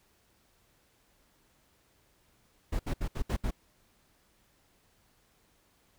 brown noise bursts, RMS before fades -30 dBFS, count 6, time 2.72-3.51 s, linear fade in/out 10 ms, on 75 ms, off 68 ms, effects pink hiss -68 dBFS RMS until 5.98 s

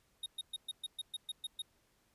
square tone bursts, 3729 Hz, A#7, in tune, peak -38 dBFS, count 10, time 0.23-1.62 s, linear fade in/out 5 ms, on 31 ms, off 120 ms, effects pink hiss -73 dBFS RMS until 2.14 s + resampled to 32000 Hz

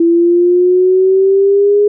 sine exponential sweep, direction up, 334.2 to 415.3 Hz, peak -6 dBFS, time 0-1.88 s, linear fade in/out 5 ms, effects none

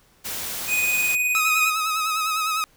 white noise, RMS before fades -30 dBFS, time 0.24-1.16 s, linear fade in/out 20 ms
square tone with tremolo, 2489 Hz, D#7, in tune, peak -19 dBFS, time 0.67-1.73 s, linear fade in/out 50 ms, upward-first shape sine, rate 19 Hz, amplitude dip 30%
sawtooth tone with vibrato, 1273 Hz, D#6, 39 cents sharp, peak -18 dBFS, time 1.35-2.64 s, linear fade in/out 0 ms, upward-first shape sine, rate 9.9 Hz, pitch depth 46 cents each way
effects pink hiss -58 dBFS RMS until 2.76 s

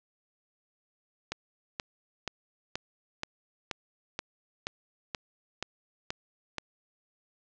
click train, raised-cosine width 0.2 ms, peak -15 dBFS, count 12, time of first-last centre 1.32-6.583 s, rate 2.09 Hz, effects low-pass 7000 Hz 12 dB/octave

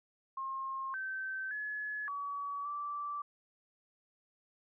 sine tone with pitch steps, 1070 / 1546 / 1702 / 1136 / 1165 Hz, C6 / G6 / G#6 / C#6 / D6, +38 / -24 / +42 / +42 / -14 cents, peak -36 dBFS, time 0.37-3.22 s, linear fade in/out 5 ms, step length 570 ms, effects none

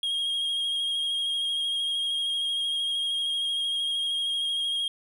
triangle tone with vibrato, 3255 Hz, G#7, 36 cents flat, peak -24 dBFS, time 0.03-4.88 s, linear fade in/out 2 ms, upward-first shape square, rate 13 Hz, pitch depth 16 cents each way, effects none

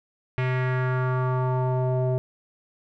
square tone with low-pass filter sweep, 128 Hz, C3, 38 cents flat, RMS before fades -24 dBFS, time 0.38-2.18 s, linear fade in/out 0 ms, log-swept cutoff 2300 to 580 Hz, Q 2.7, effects none

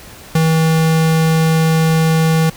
square tone with ADSR envelope, 160.9 Hz, E3, 42 cents flat, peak -9 dBFS, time 0.35-2.5 s, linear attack 4 ms, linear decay 27 ms, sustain -2 dB, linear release 7 ms, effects pink hiss -37 dBFS RMS until 2.56 s

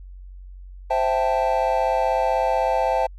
triangle chord, A minor seventh, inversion first, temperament equal, 523.3 / 659.3 / 784 / 880 Hz, C5 / E5 / G5 / A5, 0 / 0 / 0 / 0 cents, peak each -22 dBFS, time 0.9-3.07 s, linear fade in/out 10 ms, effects added 46 Hz sine -37 dBFS peak until 3.18 s

